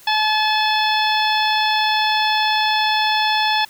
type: harmonic tone with a mistuned harmonic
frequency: 861 Hz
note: A5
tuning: 38 cents flat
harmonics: 1 / 2 / 3 / 4 / 5 / 6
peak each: -18 / -23 / -25 / -22 / -27 / -28 dBFS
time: 0.07-3.65 s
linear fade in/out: 5 ms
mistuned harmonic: 6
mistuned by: +31 cents
effects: white hiss -46 dBFS RMS until 3.69 s